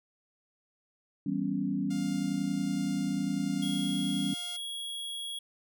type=chord; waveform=sine; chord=C# half-diminished seventh; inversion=first; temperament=equal; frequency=164.81 / 196 / 246.9 / 277.2 Hz; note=E3 / G3 / B3 / C#4; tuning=0 / 0 / 0 / 0 cents; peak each=-37 / -32 / -36 / -32 dBFS; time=1.26-4.34 s; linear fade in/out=5 ms
type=tone with tremolo; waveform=5% pulse; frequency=704 Hz; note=F5; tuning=14 cents sharp; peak=-32 dBFS; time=1.9-4.57 s; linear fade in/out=10 ms; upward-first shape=sine; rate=1.3 Hz; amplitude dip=25%
type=tone; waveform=square; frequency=3322 Hz; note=G#7; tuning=in tune; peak=-36 dBFS; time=3.62-5.39 s; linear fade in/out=5 ms
effects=none